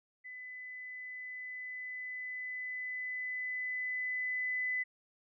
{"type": "tone with level ramp", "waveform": "sine", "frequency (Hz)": 2006, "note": "B6", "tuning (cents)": 26, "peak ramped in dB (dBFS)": [-44, -31], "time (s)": [0.24, 4.84], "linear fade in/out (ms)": 20, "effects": []}